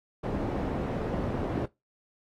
white low-pass noise, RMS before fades -31 dBFS, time 0.23-1.66 s, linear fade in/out 10 ms, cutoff 440 Hz, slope 12 dB/octave, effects noise-tail reverb RT60 0.2 s tail -20 dB re dry + AAC 48 kbps

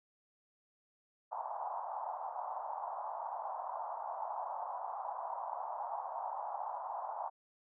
white band-pass noise, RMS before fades -41 dBFS, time 1.31-7.3 s, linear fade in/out 20 ms, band 690 to 990 Hz, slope 48 dB/octave, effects none

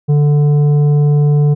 triangle tone with tanh clipping, 146.83 Hz, D3, in tune, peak -9 dBFS, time 0.08-1.55 s, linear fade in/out 20 ms, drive 12 dB, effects none

